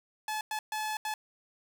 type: tone bursts at uneven times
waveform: sawtooth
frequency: 860 Hz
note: A5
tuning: 40 cents flat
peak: -28 dBFS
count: 4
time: 0.28-0.41 / 0.51-0.59 / 0.72-0.97 / 1.05-1.14 s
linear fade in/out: 2 ms
effects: none